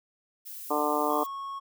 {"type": "noise", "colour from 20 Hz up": "violet", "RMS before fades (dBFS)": -41, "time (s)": [0.45, 1.27], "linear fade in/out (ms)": 20}
{"type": "harmonic tone", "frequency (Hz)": 149, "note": "D3", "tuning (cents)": 25, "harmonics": [2, 3, 4, 5, 6, 7, 8], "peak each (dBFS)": [-32, -32, -32, -32, -32, -32, -32], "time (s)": [0.7, 1.24], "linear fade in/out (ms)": 10}
{"type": "tone", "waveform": "triangle", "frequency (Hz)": 1100, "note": "C#6", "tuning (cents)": -14, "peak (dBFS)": -32, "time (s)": [1.09, 1.6], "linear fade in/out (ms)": 20}
{"effects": []}